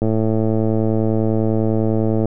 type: click train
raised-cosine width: 2 ms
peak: -6 dBFS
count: 247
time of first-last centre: 0.02-2.256 s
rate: 110 Hz
effects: none